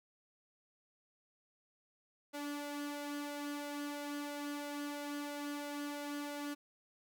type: tone with flanger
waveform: sawtooth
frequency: 290 Hz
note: D4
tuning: 22 cents flat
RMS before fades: -42 dBFS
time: 2.33-6.55 s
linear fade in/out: 20 ms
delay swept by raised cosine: 2 to 2.82 ms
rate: 3 Hz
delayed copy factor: +0.5
effects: none